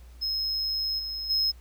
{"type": "tone with level steps", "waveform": "triangle", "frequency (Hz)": 5150, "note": "E8", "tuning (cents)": -41, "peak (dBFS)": [-25, -30, -21], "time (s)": [0.21, 1.52], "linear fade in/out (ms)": 20, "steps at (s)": [0.98, 1.29], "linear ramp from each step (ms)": 20, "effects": ["added 60 Hz sine -45 dBFS peak until 1.6 s", "pink hiss -60 dBFS RMS until 1.6 s"]}